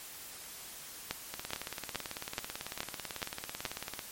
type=two click trains; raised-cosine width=0.2 ms; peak=-15 / -20 dBFS; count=7 / 49; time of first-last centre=1.11-3.652 / 1.34-3.992 s; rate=2.36 / 18.1 Hz; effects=white hiss -47 dBFS RMS until 4.11 s + MP3 64 kbps